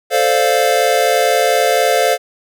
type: chord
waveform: square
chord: D minor seventh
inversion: second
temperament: equal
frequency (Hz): 440 / 523.3 / 587.3 / 698.5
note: A4 / C5 / D5 / F5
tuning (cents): 0 / 0 / 0 / 0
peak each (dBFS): -19 / -17 / -20 / -16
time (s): 0.1-2.18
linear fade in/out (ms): 50
effects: none